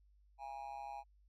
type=tone with amplitude modulation; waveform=triangle; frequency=819 Hz; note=G#5; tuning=24 cents flat; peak=-38 dBFS; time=0.38-1.04 s; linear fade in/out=50 ms; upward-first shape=sine; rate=133 Hz; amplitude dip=90%; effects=added 50 Hz sine -65 dBFS peak until 1.28 s + AAC 64 kbps